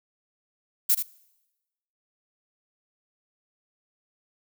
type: noise with echo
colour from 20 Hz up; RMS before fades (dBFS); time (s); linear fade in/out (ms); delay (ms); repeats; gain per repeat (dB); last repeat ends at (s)
violet; -20; 0.89-0.95; 10; 79; 1; -8; 1.029
effects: noise-tail reverb RT60 1.0 s tail -23 dB re dry